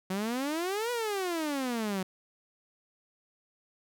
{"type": "exponential two-way sweep", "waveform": "sawtooth", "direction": "up then down", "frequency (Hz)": [182.9, 493.9, 182.9], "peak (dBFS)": -26, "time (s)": [0.1, 2.03], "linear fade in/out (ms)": 5, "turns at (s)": 0.91, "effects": []}